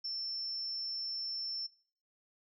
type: tone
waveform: sine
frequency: 5370 Hz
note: E8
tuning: 31 cents sharp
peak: -35 dBFS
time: 0.04-1.67 s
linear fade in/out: 10 ms
effects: noise-tail reverb RT60 0.5 s tail -23 dB re dry